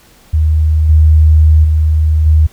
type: tone with level steps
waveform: sine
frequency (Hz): 77.78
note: D#2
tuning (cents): 0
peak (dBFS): -7 / -3 / -7 / -4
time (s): 0.33-2.47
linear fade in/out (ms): 10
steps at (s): 0.89 / 1.64 / 2.26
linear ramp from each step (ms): 5
effects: pink hiss -45 dBFS RMS until 2.52 s